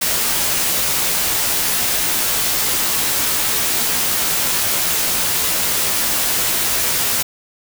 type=noise with comb filter; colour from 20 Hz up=white; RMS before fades=-18 dBFS; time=0.01-7.23 s; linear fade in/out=10 ms; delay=15 ms; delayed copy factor=-0.55; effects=none